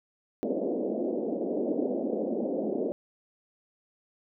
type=band-pass noise; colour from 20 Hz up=pink; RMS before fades=-30 dBFS; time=0.43-2.92 s; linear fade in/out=0 ms; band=220 to 620 Hz; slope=48 dB/octave; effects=none